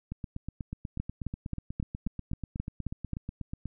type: two click trains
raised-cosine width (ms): 5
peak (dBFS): -19 / -23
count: 9 / 30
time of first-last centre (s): 1-3.133 / 0.12-3.657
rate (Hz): 3.75 / 8.2
effects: none